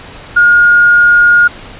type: tone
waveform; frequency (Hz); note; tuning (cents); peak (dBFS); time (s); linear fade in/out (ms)
sine; 1428; F6; +38; -3; 0.36-1.48; 10
effects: pink hiss -31 dBFS RMS until 1.79 s + resampled to 8000 Hz